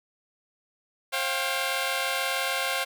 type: chord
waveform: 10% pulse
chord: C suspended fourth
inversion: none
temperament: equal with one note detuned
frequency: 535.5 / 698.5 / 784 Hz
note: C5 / F5 / G5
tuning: +40 / 0 / 0 cents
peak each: -21 / -22 / -24 dBFS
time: 1.12-2.85 s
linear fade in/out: 20 ms
effects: none